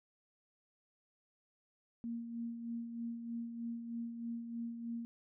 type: tone with tremolo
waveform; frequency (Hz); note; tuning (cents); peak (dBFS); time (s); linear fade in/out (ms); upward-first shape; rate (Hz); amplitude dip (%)
sine; 233.1; A#3; 0; -37; 2.04-5.05; 0; sine; 3.2; 50
effects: none